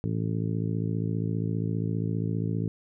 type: harmonic tone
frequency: 55 Hz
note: A1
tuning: in tune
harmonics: 2 / 3 / 4 / 5 / 6 / 7 / 8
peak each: -29 / -30 / -37 / -36 / -41 / -41 / -41 dBFS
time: 0.04-2.68 s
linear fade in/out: 0 ms
effects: none